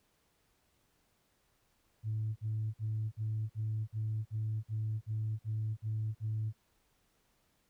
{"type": "tone bursts", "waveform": "sine", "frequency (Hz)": 109, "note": "A2", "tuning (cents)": -16, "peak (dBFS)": -31, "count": 12, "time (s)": [2.03, 6.529], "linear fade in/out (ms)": 50, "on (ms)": 330, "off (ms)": 49, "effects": ["tanh soft clip ceiling -28 dBFS", "pink hiss -74 dBFS RMS until 7.69 s"]}